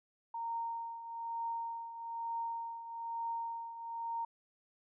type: tone with tremolo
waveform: sine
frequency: 924 Hz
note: A#5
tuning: 16 cents flat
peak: -34 dBFS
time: 0.34-4.25 s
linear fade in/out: 5 ms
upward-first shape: triangle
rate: 1.1 Hz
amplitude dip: 70%
effects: none